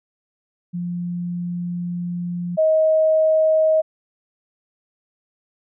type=tone pair in turn; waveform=sine; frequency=175.2 / 631 Hz; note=F3 / D#5; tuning=+6 / +24 cents; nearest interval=octave + minor seventh; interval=2218 cents; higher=second; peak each=-23 / -13 dBFS; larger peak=second; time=0.73-2.57 / 2.57-3.82 s; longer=first; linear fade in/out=20 ms; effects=none